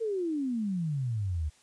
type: exponential sweep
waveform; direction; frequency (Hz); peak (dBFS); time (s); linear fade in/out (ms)
sine; down; 466.2 to 72.3; -28; 0-1.5; 20
effects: white hiss -62 dBFS RMS until 1.62 s + resampled to 22050 Hz